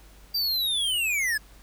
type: linear sweep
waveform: square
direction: down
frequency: 4740 to 1661.2 Hz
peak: -24 dBFS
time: 0.34-1.38 s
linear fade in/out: 10 ms
effects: added 50 Hz sine -50 dBFS peak until 1.62 s + pink hiss -55 dBFS RMS until 1.62 s